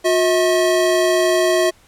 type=tone pair together; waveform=square; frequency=360.3 / 642 Hz; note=F#4 / E5; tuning=-46 / -46 cents; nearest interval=minor seventh; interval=1000 cents; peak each=-17 dBFS; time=0.04-1.71 s; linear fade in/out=20 ms; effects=pink hiss -52 dBFS RMS until 1.87 s + low-pass 12000 Hz 12 dB/octave